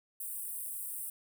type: high-pass noise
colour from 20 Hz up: pink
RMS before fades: -40 dBFS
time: 0.2-1.1 s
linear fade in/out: 5 ms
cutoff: 8400 Hz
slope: 96 dB/octave
effects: none